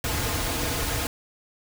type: noise with comb filter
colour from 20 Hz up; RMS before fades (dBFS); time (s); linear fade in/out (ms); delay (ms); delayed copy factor
pink; -27; 0.04-1.07; 2; 5.2; -0.65
effects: none